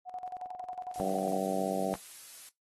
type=tone with tremolo; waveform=sine; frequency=732 Hz; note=F#5; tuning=19 cents flat; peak=-35 dBFS; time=0.05-1.4 s; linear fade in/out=50 ms; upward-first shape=square; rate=11 Hz; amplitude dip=70%
type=noise; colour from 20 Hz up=blue; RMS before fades=-47 dBFS; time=0.94-2.49 s; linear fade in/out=2 ms
type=harmonic tone; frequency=95.7 Hz; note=G2; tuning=41 cents flat; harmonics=2 / 3 / 4 / 5 / 6 / 7 / 8; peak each=-36 / -38 / -40 / -38 / -36 / -36 / -37 dBFS; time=1-1.94 s; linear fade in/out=0 ms
effects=noise-tail reverb RT60 0.2 s tail -23 dB re dry + AAC 32 kbps